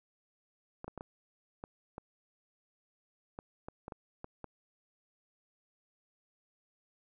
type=clicks; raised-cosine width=1 ms; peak=-28 dBFS; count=12; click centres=0.844 / 0.88 / 0.977 / 1.009 / 1.639 / 1.981 / 3.389 / 3.685 / 3.881 / 3.922 / 4.244 / 4.443 s; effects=none